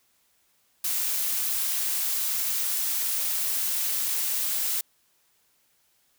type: noise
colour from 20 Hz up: blue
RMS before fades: -27 dBFS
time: 0.84-4.81 s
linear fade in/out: 5 ms
effects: white hiss -67 dBFS RMS until 6.18 s